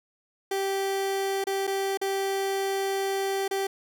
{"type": "tone with dropouts", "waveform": "30% pulse", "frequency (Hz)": 390, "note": "G4", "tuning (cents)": -9, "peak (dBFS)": -23, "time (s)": [0.51, 3.67], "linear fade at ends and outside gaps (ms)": 5, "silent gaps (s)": [[1.441, 1.469], [1.67, 1.675], [1.974, 2.014], [3.48, 3.51]], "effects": []}